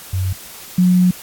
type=tone pair in turn; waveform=sine; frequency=93.2 / 181.09 Hz; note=F#2 / F#3; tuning=+13 / -37 cents; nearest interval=major seventh; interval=1150 cents; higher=second; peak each=-16 / -9 dBFS; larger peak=second; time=0.13-0.33 / 0.78-1.11 s; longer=second; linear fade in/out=5 ms; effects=white hiss -36 dBFS RMS until 1.22 s + AAC 64 kbps